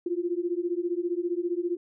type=beating tone pair; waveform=sine; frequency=341.6 / 356.6 Hz; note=F4 / F4; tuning=-38 / +36 cents; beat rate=15 Hz; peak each=-29 dBFS; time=0.06-1.77 s; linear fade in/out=5 ms; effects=none